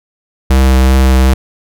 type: tone with vibrato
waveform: square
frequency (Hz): 65.41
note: C2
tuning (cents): 0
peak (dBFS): -6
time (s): 0.5-1.34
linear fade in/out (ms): 5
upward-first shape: triangle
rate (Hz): 2.6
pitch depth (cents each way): 17
effects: none